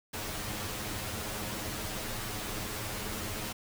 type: noise with comb filter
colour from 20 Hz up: pink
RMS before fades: -37 dBFS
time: 0.13-3.53 s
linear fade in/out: 10 ms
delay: 9.5 ms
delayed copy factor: +1
effects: none